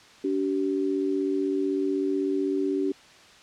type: tone pair together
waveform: sine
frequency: 286.9 / 382.9 Hz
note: D4 / G4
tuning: -40 / -41 cents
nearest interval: perfect fourth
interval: 499 cents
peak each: -26 dBFS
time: 0.24-2.92 s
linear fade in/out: 5 ms
effects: white hiss -51 dBFS RMS until 3.42 s + low-pass 5000 Hz 12 dB/octave